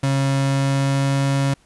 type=tone with pitch glide; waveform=35% pulse; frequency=136.7 to 137.81 Hz; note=C#3 to C#3; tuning=-24 to -10 cents; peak=-15 dBFS; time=0.03-1.54 s; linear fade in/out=5 ms; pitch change=+14 cents; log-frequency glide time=0.35-1.21 s; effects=pink hiss -57 dBFS RMS until 1.65 s + resampled to 24000 Hz